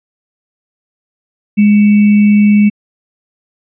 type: tone with sample-and-hold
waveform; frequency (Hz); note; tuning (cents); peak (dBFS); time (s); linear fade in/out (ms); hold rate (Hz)
sine; 207.7; G#3; 0; -4; 1.57-2.7; 20; 2450
effects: resampled to 8000 Hz